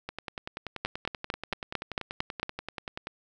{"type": "two click trains", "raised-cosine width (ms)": 0.3, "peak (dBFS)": [-19, -12], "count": [32, 8], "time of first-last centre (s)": [[0.09, 3.071], [0.85, 2.43]], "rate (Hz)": [10.4, 4.43], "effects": []}